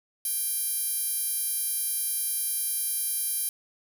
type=tone with high-pass filter; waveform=10% pulse; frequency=790 Hz; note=G5; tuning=13 cents sharp; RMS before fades=-29 dBFS; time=0.25-3.49 s; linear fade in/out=2 ms; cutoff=10000 Hz; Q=1.9; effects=none